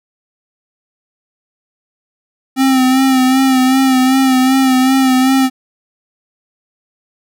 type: tone with vibrato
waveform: square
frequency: 261.6 Hz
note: C4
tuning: in tune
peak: -9 dBFS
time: 2.56-5.5 s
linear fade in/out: 50 ms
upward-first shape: sine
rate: 2.6 Hz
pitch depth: 37 cents each way
effects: none